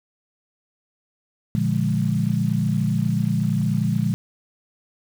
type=chord; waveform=sine; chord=Bb dominant seventh; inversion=none; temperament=equal with one note detuned; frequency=117.83 / 146.83 / 174.61 / 207.7 Hz; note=Bb2 / D3 / F3 / Ab3; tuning=+19 / 0 / 0 / 0 cents; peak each=-24 dBFS; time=1.55-4.14 s; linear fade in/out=0 ms; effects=7-bit